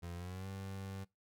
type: tone with pitch glide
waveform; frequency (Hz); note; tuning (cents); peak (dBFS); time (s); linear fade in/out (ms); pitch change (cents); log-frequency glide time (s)
30% pulse; 86.3 to 96.87; F2 to G2; -20 to -20; -40; 0.02-1.05; 20; +200; 0.14-0.48
effects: noise-tail reverb RT60 0.2 s tail -22 dB re dry